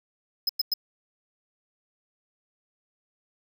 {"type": "tone bursts", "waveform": "square", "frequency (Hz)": 5090, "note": "D#8", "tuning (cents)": 39, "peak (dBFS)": -22, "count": 3, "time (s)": [0.47, 0.739], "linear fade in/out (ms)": 5, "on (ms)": 23, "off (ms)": 100, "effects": ["9-bit"]}